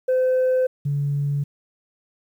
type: tone pair in turn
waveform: sine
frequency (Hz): 513 / 142.84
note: C5 / D3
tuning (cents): -34 / -48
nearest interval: octave + minor seventh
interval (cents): 2214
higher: first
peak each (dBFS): -14 / -19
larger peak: first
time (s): 0.08-0.67 / 0.85-1.44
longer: neither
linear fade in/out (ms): 10
effects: tanh soft clip ceiling -15 dBFS + 9-bit